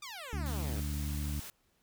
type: exponential sweep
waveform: 10% pulse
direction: down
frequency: 1234 to 91.5 Hz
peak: -34 dBFS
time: 0.02-0.8 s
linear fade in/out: 5 ms
type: harmonic tone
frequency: 73.42 Hz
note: D2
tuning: in tune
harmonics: 1 / 2 / 3 / 4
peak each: -34 / -40 / -44 / -46 dBFS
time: 0.33-1.4 s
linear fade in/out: 0 ms
type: noise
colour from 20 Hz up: white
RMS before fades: -46 dBFS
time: 0.46-1.5 s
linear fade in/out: 0 ms
effects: pink hiss -73 dBFS RMS until 1.82 s